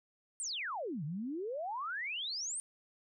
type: exponential two-way sweep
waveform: sine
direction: down then up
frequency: 9200 to 139.5 to 9200 Hz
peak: -36 dBFS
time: 0.4-2.6 s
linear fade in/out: 0 ms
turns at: 1.04 s
effects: none